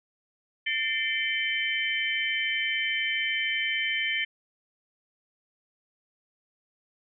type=tone cluster; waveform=sine; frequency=1791 / 2088 / 2319 / 3073 Hz; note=A6 / C7 / D7 / G7; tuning=+30 / -4 / -22 / -35 cents; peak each=-31 dBFS; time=0.66-4.25 s; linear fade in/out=10 ms; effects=none

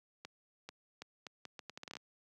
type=accelerating click train; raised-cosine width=0.2 ms; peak=-28 dBFS; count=14; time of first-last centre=0.25-1.968 s; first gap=440 ms; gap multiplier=0.75; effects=high-pass 150 Hz 12 dB/octave

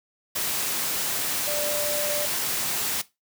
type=tone in noise; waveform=sine; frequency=590 Hz; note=D5; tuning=8 cents sharp; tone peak=-28 dBFS; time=1.47-2.26 s; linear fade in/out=10 ms; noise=white; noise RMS=-27 dBFS; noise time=0.35-3.02 s; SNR=-4 dB; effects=noise-tail reverb RT60 0.2 s tail -17 dB re dry + high-pass 100 Hz 12 dB/octave

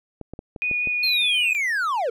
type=clicks; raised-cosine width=2 ms; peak=-21 dBFS; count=6; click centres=0.213 / 0.336 / 0.391 / 0.562 / 0.713 / 0.873 s
type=tone with vibrato; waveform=sine; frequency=2465 Hz; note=D#7; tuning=17 cents flat; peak=-21 dBFS; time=0.62-1.55 s; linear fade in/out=0 ms; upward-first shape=sine; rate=5 Hz; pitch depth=10 cents each way
type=linear sweep; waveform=triangle; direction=down; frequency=4300 to 434.1 Hz; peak=-19 dBFS; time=1.03-2.1 s; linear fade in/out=5 ms
effects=none

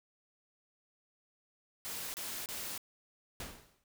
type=noise bursts; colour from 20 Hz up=white; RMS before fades=-41 dBFS; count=3; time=1.85-2.778 s; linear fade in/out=0 ms; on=290 ms; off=29 ms
type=noise with exponential decay; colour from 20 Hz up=pink; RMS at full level=-40 dBFS; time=3.4-3.84 s; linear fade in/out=2 ms; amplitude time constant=95 ms
effects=none

